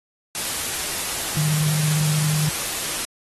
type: tone in noise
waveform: sine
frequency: 152.6 Hz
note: D#3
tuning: 33 cents flat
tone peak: -19 dBFS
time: 1.37-2.49 s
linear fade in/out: 0 ms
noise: white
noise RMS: -26 dBFS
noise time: 0.35-3.05 s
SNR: +4 dB
effects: AAC 32 kbps